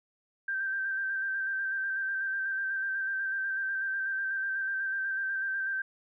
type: tone with vibrato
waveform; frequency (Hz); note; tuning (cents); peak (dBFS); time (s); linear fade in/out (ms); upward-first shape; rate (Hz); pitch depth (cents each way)
sine; 1568; G6; 0; -29; 0.48-5.82; 5; square; 8.1; 23
effects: none